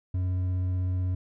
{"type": "tone with hard clipping", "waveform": "triangle", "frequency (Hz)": 91.6, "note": "F#2", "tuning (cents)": -17, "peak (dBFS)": -26, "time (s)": [0.14, 1.15], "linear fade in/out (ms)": 5, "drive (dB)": 7, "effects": []}